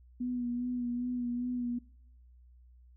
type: tone with vibrato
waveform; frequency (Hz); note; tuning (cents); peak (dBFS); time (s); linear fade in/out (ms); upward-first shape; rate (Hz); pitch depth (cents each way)
sine; 244.6; B3; -16; -31; 0.2-1.79; 10; sine; 2.5; 29
effects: noise-tail reverb RT60 0.8 s tail -24 dB re dry + added 61 Hz sine -55 dBFS peak until 2.96 s